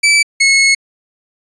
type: tone pair in turn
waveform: sawtooth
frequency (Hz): 2313 / 2183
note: D7 / C#7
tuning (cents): -27 / -27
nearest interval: minor second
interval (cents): 100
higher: first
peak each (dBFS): -4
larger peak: neither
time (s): 0.03-0.23 / 0.4-0.75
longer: second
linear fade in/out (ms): 10
effects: resampled to 22050 Hz

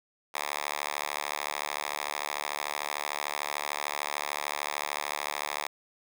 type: tone with high-pass filter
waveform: 5% pulse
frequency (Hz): 73.42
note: D2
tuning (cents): 0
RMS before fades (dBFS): -34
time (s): 0.34-5.67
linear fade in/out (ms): 5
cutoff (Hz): 1100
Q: 1.2
effects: none

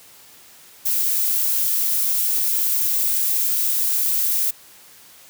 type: noise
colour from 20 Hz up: violet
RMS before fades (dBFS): -20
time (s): 0.85-4.51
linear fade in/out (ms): 10
effects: white hiss -47 dBFS RMS until 5.29 s + high-pass 60 Hz 12 dB/octave

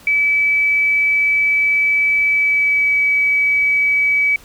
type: tone with pitch glide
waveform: sine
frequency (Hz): 2298 to 2283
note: D7 to D7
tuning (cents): -38 to -50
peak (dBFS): -12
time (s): 0.07-4.36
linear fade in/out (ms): 2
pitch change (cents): -12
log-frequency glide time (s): 2.29-2.97
effects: pink hiss -44 dBFS RMS until 4.44 s

